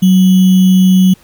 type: tone with sample-and-hold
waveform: sine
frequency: 186.3 Hz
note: F#3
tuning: 12 cents sharp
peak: -4 dBFS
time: 0.02-1.14 s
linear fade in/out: 10 ms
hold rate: 3150 Hz
effects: pink hiss -46 dBFS RMS until 1.23 s